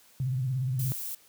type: tone with vibrato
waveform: sine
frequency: 129.4 Hz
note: C3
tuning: 19 cents flat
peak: -26 dBFS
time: 0.2-0.92 s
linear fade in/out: 0 ms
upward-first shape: triangle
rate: 17 Hz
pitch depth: 120 cents each way
type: noise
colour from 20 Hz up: violet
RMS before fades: -36 dBFS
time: 0.79-1.15 s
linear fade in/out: 5 ms
effects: white hiss -59 dBFS RMS until 1.28 s + high-pass 60 Hz 12 dB/octave